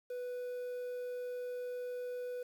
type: tone with quantisation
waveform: triangle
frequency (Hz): 494.6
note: B4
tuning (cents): +3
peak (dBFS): -36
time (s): 0.1-2.43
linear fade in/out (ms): 5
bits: 10
effects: none